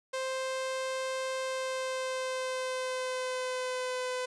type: tone with pitch glide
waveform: sawtooth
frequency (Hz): 523.3 to 505.2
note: C5 to B4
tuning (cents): 0 to +39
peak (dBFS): -28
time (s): 0.13-4.26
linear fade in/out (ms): 10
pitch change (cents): -61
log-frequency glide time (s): 1.41-4.12
effects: resampled to 22050 Hz